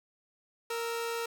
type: tone pair together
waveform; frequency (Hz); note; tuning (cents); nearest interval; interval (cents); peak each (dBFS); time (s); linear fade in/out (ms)
sawtooth; 464.7 / 1314.4; A#4 / E6; -5 / -5; octave + tritone; 1800; -29 / -37; 0.7-1.26; 5
effects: none